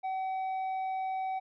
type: tone with tanh clipping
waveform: sine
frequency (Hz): 759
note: F#5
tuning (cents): +44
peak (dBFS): -32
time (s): 0.03-1.4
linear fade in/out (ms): 20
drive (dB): 5
effects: none